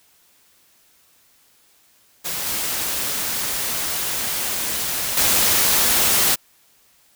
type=noise with level steps; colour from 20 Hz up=white; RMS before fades=-26 / -24 / -17 dBFS; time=2.24-6.36 s; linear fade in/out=20 ms; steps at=2.46 / 5.17 s; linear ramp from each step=5 ms; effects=white hiss -57 dBFS RMS until 7.15 s